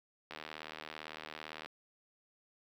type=click train; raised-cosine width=0.3 ms; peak=-27 dBFS; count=106; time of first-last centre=0.31-1.66 s; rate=77.8 Hz; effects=high-pass 200 Hz 12 dB/octave + 10-bit